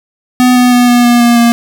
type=tone with pitch steps; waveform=square; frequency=250.3 / 247.7 / 245.1 / 242.6 / 240.1 / 237.6 / 235.2 Hz; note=B3 / B3 / B3 / B3 / B3 / A#3 / A#3; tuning=+23 / +5 / -13 / -31 / -49 / +33 / +16 cents; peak=-5 dBFS; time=0.4-1.52 s; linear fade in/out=0 ms; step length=160 ms; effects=none